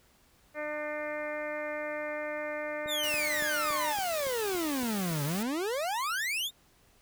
harmonic tone, 300.4 Hz, D4, 39 cents sharp, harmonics 1 / 2 / 3 / 4 / 5 / 6 / 7 / 8, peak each -44 / -35 / -46 / -45 / -45 / -42 / -42 / -49 dBFS, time 0.54-3.95 s, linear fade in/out 50 ms
click train, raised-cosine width 2 ms, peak -32 dBFS, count 9, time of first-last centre 2.86-5.114 s, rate 3.55 Hz
40% pulse exponential two-way sweep, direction down then up, 3779 to 138.59 to 3779 Hz, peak -29 dBFS, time 2.87-6.51 s, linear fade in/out 50 ms, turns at 5.24 s
white noise, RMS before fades -40 dBFS, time 3.03-5.43 s, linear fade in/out 5 ms
effects pink hiss -64 dBFS RMS until 7.01 s

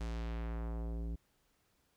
square tone with low-pass filter sweep, 56.8 Hz, A#1, 44 cents flat, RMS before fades -39 dBFS, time 0-1.16 s, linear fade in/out 10 ms, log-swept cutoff 8300 to 280 Hz, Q 0.9, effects pink hiss -75 dBFS RMS until 1.96 s

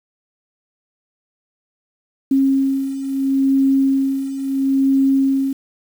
sine beating tone pair, 270 / 270.74 Hz, C#4 / C#4, -45 / -41 cents, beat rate 0.74 Hz, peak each -20 / -15 dBFS, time 2.31-5.53 s, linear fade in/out 5 ms, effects 7-bit

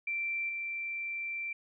sine tone with level steps, 2349 Hz, D7, in tune, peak -31 / -34 dBFS, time 0.07-1.53 s, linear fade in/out 5 ms, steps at 0.49 s, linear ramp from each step 2 ms, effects none

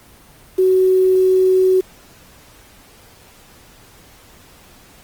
sine tone with quantisation, 373.9 Hz, F#4, 18 cents sharp, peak -10 dBFS, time 0.58-1.81 s, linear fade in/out 10 ms, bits 6, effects pink hiss -46 dBFS RMS until 5.03 s + Opus 24 kbps

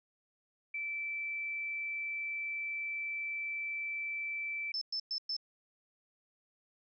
sine tone, 2326 Hz, D7, 17 cents flat, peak -35 dBFS, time 0.74-4.72 s, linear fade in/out 5 ms
sine tone bursts, 5270 Hz, E8, 1 cent flat, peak -33 dBFS, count 4, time 4.74-5.366 s, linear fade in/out 2 ms, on 74 ms, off 110 ms
effects none

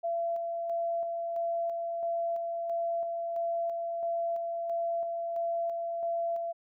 sine tone with tremolo, 677 Hz, E5, 46 cents sharp, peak -28 dBFS, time 0.03-6.53 s, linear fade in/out 20 ms, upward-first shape square, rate 1.5 Hz, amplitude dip 30%, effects none

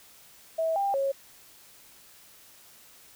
sine tone with pitch steps, 649 / 795 / 548 Hz, E5 / G5 / C#5, -27 / +24 / -20 cents, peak -24 dBFS, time 0.58-1.12 s, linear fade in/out 10 ms, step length 180 ms, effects white hiss -54 dBFS RMS until 3.15 s

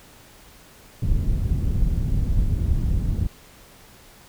pink low-pass noise, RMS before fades -21 dBFS, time 1.02-3.27 s, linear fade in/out 5 ms, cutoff 130 Hz, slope 12 dB/octave, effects pink hiss -49 dBFS RMS until 4.28 s

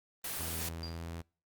white noise, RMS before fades -38 dBFS, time 0.24-0.69 s, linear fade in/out 5 ms
sawtooth tone with pitch glide, 82.41 to 83.61 Hz, E2 to E2, 0 to +25 cents, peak -36 dBFS, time 0.39-1.22 s, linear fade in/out 10 ms, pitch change +25 cents, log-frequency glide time 0.66-1.1 s
sine tone with exponential decay, 4780 Hz, D8, 30 cents sharp, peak -38 dBFS, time 0.83-1.04 s, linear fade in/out 2 ms, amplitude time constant 44 ms
effects noise-tail reverb RT60 0.4 s tail -26 dB re dry + Opus 32 kbps

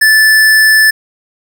square tone, 1750 Hz, A6, 10 cents flat, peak -5 dBFS, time 0.01-0.91 s, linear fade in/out 10 ms, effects none

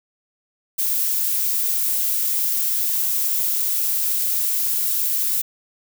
violet noise, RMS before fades -21 dBFS, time 0.78-5.42 s, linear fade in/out 10 ms, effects none

